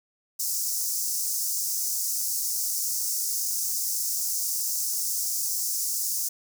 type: high-pass noise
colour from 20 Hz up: pink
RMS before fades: -28 dBFS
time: 0.39-6.29 s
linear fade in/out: 10 ms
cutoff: 5300 Hz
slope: 48 dB/octave
effects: none